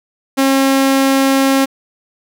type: tone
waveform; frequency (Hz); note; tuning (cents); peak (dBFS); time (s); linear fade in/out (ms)
sawtooth; 270; C#4; -45; -6; 0.37-1.66; 20
effects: 8-bit